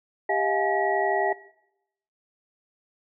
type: tone cluster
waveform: sine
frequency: 396 / 642 / 713 / 847 / 1919 Hz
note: G4 / E5 / F5 / G#5 / A#6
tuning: +18 / -46 / +36 / +34 / +50 cents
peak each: -28 dBFS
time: 0.29-1.33 s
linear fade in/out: 5 ms
effects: noise-tail reverb RT60 0.8 s tail -19 dB re dry